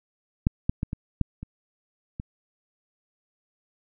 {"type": "clicks", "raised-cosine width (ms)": 5, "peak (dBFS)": [-7, -9, -14, -18, -9, -23, -20], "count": 7, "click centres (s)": [0.469, 0.695, 0.831, 0.931, 1.213, 1.43, 2.199], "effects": []}